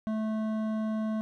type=tone with hard clipping; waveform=sine; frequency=217.9 Hz; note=A3; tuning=17 cents flat; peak=-30 dBFS; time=0.07-1.21 s; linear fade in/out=0 ms; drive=11 dB; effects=none